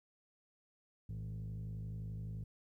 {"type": "tone with frequency modulation", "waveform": "sine", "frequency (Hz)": 110.5, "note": "A2", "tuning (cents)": 8, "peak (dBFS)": -38, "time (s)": [1.09, 2.44], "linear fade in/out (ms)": 5, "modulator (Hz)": 51.6, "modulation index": 1, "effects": ["tanh soft clip ceiling -39 dBFS", "13-bit"]}